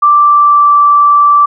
sine tone with pitch glide, 1174.7 to 1165.2 Hz, D6 to D6, 0 to -14 cents, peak -3 dBFS, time 0.02-1.46 s, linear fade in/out 10 ms, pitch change -14 cents, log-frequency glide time 0.13-0.76 s, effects none

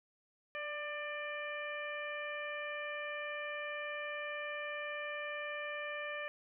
harmonic tone with a mistuned harmonic, 595 Hz, D5, 22 cents sharp, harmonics 1 / 2 / 3 / 4 / 5, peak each -43 / -47 / -43 / -45 / -52 dBFS, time 0.55-6.28 s, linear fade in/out 0 ms, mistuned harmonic 1, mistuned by -20 cents, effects none

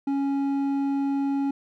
sine tone with hard clipping, 277.2 Hz, C#4, in tune, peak -24 dBFS, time 0.07-1.51 s, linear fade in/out 5 ms, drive 6 dB, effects none

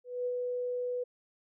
sine tone with ADSR envelope, 493.9 Hz, B4, in tune, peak -29 dBFS, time 0.04-1.04 s, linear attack 220 ms, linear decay 53 ms, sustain -2 dB, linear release 11 ms, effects none

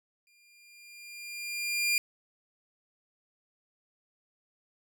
sawtooth tone with exponential growth, 2400 Hz, D7, 37 cents sharp, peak -20 dBFS, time 0.27-1.98 s, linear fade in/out 1 ms, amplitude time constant 370 ms, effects none

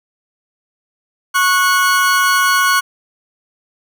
40% pulse tone pair together, 1100 / 1468.3 Hz, C#6 / F#6, -14 / -14 cents, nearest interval perfect fourth, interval 500 cents, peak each -13 dBFS, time 1.34-2.81 s, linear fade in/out 20 ms, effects none

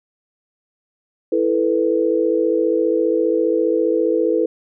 sine chord, E suspended fourth, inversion none, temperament just, 329.6 / 439.5 / 494.4 Hz, E4 / A4 / B4, 0 / -2 / +2 cents, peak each -19 dBFS, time 1.32-4.46 s, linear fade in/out 5 ms, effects none

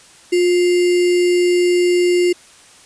sine tone with sample-and-hold, 355.3 Hz, F4, 30 cents sharp, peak -11 dBFS, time 0.32-2.33 s, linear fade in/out 10 ms, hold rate 2450 Hz, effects white hiss -45 dBFS RMS until 2.85 s + resampled to 22050 Hz

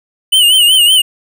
square tone with vibrato, 2960 Hz, F#7, in tune, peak -6 dBFS, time 0.32-1.02 s, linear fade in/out 10 ms, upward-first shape sine, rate 5.3 Hz, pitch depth 92 cents each way, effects none

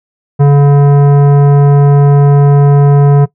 triangle tone with tanh clipping, 142.5 Hz, C#3, 48 cents sharp, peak -4 dBFS, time 0.39-3.26 s, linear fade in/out 20 ms, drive 18 dB, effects noise-tail reverb RT60 0.1 s tail -19 dB re dry

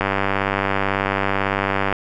click train, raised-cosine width 0.5 ms, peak -4 dBFS, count 189, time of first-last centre 0.01-1.926 s, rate 98.1 Hz, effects none

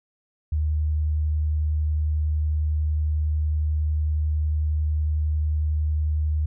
sine tone with vibrato, 76.4 Hz, D#2, 31 cents flat, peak -20 dBFS, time 0.52-6.46 s, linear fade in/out 5 ms, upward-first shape sine, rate 11 Hz, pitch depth 8 cents each way, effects none

